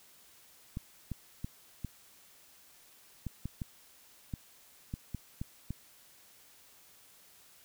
clicks, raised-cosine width 5 ms, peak -24 dBFS, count 12, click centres 0.771 / 1.117 / 1.445 / 1.847 / 3.267 / 3.456 / 3.618 / 4.338 / 4.939 / 5.147 / 5.415 / 5.706 s, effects white hiss -60 dBFS RMS until 7.64 s

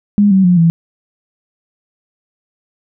sine tone with pitch steps, 204.8 / 191.09 / 178.29 / 166.35 Hz, G#3 / G3 / F3 / E3, -24 / -44 / +36 / +16 cents, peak -6 dBFS, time 0.18-0.7 s, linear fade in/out 0 ms, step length 130 ms, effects none

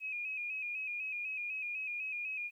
sine tone with vibrato, 2489 Hz, D#7, in tune, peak -36 dBFS, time 0-2.51 s, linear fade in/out 50 ms, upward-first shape square, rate 4 Hz, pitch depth 45 cents each way, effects 12-bit

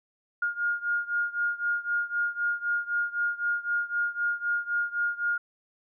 sine beating tone pair, 1419 / 1422.9 Hz, F6 / F6, +27 / +32 cents, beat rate 3.9 Hz, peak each -28 / -30 dBFS, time 0.42-5.38 s, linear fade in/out 5 ms, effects none

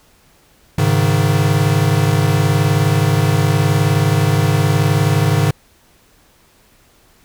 square chord, Ab suspended fourth, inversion none, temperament equal with one note detuned, 103.83 / 136.45 / 155.56 Hz, Ab2 / Db3 / Eb3, 0 / -27 / 0 cents, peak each -17 dBFS, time 0.78-5.51 s, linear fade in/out 5 ms, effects pink hiss -52 dBFS RMS until 7.24 s

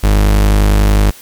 40% pulse tone, 51.1 Hz, G#1, 27 cents flat, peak -6 dBFS, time 0.03-1.11 s, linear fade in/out 10 ms, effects white hiss -37 dBFS RMS until 1.21 s + MP3 96 kbps

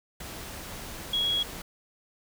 sine tone in noise, 3322 Hz, G#7, in tune, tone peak -24 dBFS, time 1.13-1.43 s, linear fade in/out 5 ms, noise pink, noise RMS -40 dBFS, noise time 0.2-1.62 s, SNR +13 dB, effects none

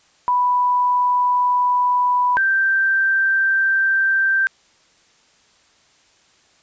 sine tone pair in turn, 987.8 / 1568 Hz, B5 / G6, 0 / 0 cents, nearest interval minor sixth, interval 800 cents, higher second, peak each -14 dBFS, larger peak neither, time 0.28-2.37 / 2.37-4.47 s, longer second, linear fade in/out 0 ms, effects white hiss -56 dBFS RMS until 6.62 s + resampled to 16000 Hz

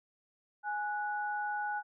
sine tone pair together, 833 / 1473.1 Hz, G#5 / F#6, +5 / -8 cents, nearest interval minor seventh, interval 987 cents, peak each -34 / -37 dBFS, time 0.63-1.83 s, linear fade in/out 50 ms, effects none

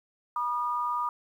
sine tone pair together, 969.5 / 1218 Hz, B5 / D#6, -32 / -37 cents, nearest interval major third, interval 395 cents, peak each -30 / -29 dBFS, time 0.36-1.09 s, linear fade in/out 2 ms, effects 10-bit

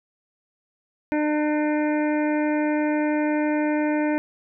harmonic tone, 301 Hz, D4, 43 cents sharp, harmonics 1 / 2 / 3 / 5 / 6 / 7 / 8, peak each -21 / -27 / -31 / -35 / -37 / -38 / -39 dBFS, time 1.12-4.18 s, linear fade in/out 0 ms, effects none

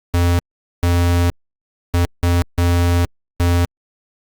square tone bursts at uneven times, 87 Hz, F2, 6 cents flat, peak -13 dBFS, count 6, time 0.14-0.39 / 0.83-1.3 / 1.94-2.05 / 2.23-2.42 / 2.58-3.05 / 3.4-3.65 s, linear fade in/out 0 ms, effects Opus 48 kbps

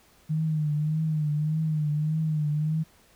sine tone with vibrato, 153.7 Hz, D#3, 21 cents flat, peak -23 dBFS, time 0.29-2.84 s, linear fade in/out 20 ms, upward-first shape triangle, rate 1.7 Hz, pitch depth 67 cents each way, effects pink hiss -59 dBFS RMS until 3.15 s

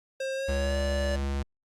square tone with pitch glide, 533 to 577.9 Hz, C5 to D5, +32 to -28 cents, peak -30 dBFS, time 0.2-1.16 s, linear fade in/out 5 ms, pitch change +140 cents, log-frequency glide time 0.35-0.79 s
square tone, 69.3 Hz, C#2, in tune, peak -28 dBFS, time 0.48-1.43 s, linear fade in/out 10 ms
effects low-pass 8000 Hz 12 dB/octave + Opus 48 kbps

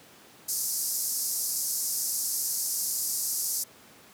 white band-pass noise, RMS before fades -30 dBFS, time 0.48-3.64 s, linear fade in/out 10 ms, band 4900 to 14000 Hz, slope 48 dB/octave, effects pink hiss -53 dBFS RMS until 4.13 s + high-pass 150 Hz 12 dB/octave

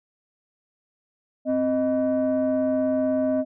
sine tone pair together, 261.6 / 622.3 Hz, C4 / D#5, 0 / 0 cents, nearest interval octave + minor third, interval 1500 cents, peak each -21 / -21 dBFS, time 1.45-3.45 s, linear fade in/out 50 ms, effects tanh soft clip ceiling -16 dBFS

